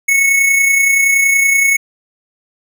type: tone with amplitude modulation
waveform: square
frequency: 2204 Hz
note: C#7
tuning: 11 cents flat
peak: -8 dBFS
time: 0.08-1.77 s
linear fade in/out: 10 ms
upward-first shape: sine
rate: 30.6 Hz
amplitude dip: 40%
effects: none